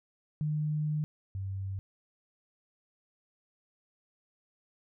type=tone pair in turn; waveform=sine; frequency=151.7 / 96.65 Hz; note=D#3 / G2; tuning=-44 / -24 cents; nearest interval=minor sixth; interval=780 cents; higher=first; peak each=-28 / -33 dBFS; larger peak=first; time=0.41-1.04 / 1.35-1.79 s; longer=first; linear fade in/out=0 ms; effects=none